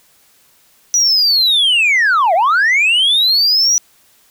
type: linear two-way sweep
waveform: sine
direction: down then up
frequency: 5920 to 628 to 5920 Hz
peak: -7 dBFS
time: 0.94-3.78 s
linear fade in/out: 0 ms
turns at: 2.34 s
effects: tanh soft clip ceiling -8 dBFS + white hiss -52 dBFS RMS until 4.3 s